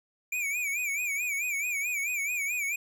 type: tone with vibrato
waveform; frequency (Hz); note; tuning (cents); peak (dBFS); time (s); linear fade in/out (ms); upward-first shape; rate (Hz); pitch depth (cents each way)
square; 2349; D7; 0; -29; 0.32-2.76; 5; sine; 4.6; 110
effects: 11-bit